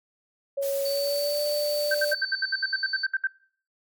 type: tone with pitch glide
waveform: sine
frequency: 554.4 to 590.8 Hz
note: C#5 to D5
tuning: 0 to +10 cents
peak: -24 dBFS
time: 0.57-2.14 s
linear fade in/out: 10 ms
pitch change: +110 cents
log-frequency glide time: 0.84-1.41 s
type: noise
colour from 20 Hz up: blue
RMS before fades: -36 dBFS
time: 0.62-2.14 s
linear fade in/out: 10 ms
type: tone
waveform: sine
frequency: 4532 Hz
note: C#8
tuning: 37 cents sharp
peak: -31 dBFS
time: 0.85-3.06 s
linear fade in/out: 5 ms
type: tone bursts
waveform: sine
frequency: 1561 Hz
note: G6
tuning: 8 cents flat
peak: -21 dBFS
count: 14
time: 1.91-3.272 s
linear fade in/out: 5 ms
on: 36 ms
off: 66 ms
effects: noise-tail reverb RT60 0.5 s tail -21 dB re dry + MP3 96 kbps